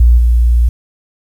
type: tone with level steps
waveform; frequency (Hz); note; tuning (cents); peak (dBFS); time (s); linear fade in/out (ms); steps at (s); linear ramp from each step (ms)
sine; 59.1; A#1; +24; -3 / -6; 0-0.69; 5; 0.17; 20
effects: 7-bit